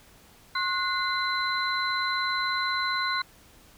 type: tone cluster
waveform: sine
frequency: 1070 / 1465 / 2067 / 4041 Hz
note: C6 / F#6 / C7 / B7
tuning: +38 / -18 / -22 / +39 cents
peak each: -29 / -30 / -33 / -31 dBFS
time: 0.55-3.22 s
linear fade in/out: 5 ms
effects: pink hiss -55 dBFS RMS until 3.77 s